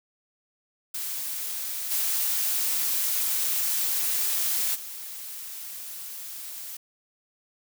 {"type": "noise with level steps", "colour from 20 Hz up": "blue", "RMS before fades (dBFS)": [-32, -26, -38], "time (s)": [0.94, 6.77], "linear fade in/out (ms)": 5, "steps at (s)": [1.9, 4.74], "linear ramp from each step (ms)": 20, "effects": []}